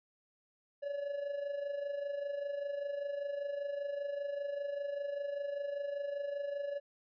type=tone with amplitude modulation; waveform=triangle; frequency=569 Hz; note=C#5; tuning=45 cents sharp; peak=-31 dBFS; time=0.82-6.8 s; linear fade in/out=20 ms; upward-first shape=sine; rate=25.1 Hz; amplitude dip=60%; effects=resampled to 11025 Hz